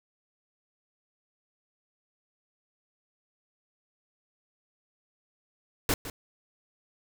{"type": "noise with echo", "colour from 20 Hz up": "pink", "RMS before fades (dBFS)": -25, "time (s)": [5.89, 5.94], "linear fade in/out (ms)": 2, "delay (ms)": 160, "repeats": 1, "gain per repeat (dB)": -13, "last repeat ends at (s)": 6.1, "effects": []}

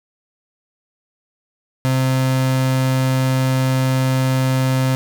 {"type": "tone", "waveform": "35% pulse", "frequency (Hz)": 130.81, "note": "C3", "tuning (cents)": 0, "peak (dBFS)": -13, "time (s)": [1.85, 4.95], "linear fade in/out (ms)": 0, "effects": ["8-bit"]}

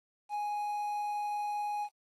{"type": "tone with quantisation", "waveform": "triangle", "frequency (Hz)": 830.6, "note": "G#5", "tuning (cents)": 0, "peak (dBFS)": -30, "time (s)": [0.29, 1.89], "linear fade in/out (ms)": 50, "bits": 10, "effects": ["AAC 32 kbps"]}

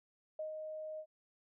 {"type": "tone with ADSR envelope", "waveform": "sine", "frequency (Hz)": 622.3, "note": "D#5", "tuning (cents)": 0, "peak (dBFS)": -37, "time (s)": [0.39, 1.06], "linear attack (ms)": 4, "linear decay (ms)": 120, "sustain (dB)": -4, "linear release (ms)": 68, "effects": []}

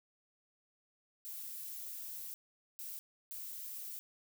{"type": "noise bursts at uneven times", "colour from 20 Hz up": "violet", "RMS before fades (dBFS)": -45, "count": 3, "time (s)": [[1.25, 2.34], [2.79, 2.99], [3.31, 3.99]], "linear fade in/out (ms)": 0, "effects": []}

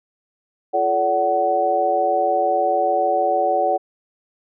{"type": "tone cluster", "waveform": "sine", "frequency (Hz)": [346.1, 432.5, 575, 749], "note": ["F4", "A4", "D5", "F#5"], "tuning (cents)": [-16, -30, -37, 21], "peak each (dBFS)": [-27, -25, -21, -18], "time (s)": [0.73, 3.78], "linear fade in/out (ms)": 20, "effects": []}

